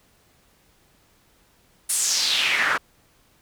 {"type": "noise with band-pass filter sweep", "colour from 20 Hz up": "pink", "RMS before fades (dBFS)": -22, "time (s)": [1.89, 2.78], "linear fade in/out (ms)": 10, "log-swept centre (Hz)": [10000, 1300], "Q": 3.3, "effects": ["pink hiss -60 dBFS RMS until 3.41 s"]}